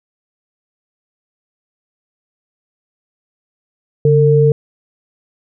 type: tone pair together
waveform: sine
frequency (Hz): 142.5 / 452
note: C#3 / A4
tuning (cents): +48 / +47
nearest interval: octave + minor sixth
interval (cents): 1999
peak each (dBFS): -10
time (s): 4.05-4.52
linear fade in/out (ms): 2
effects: none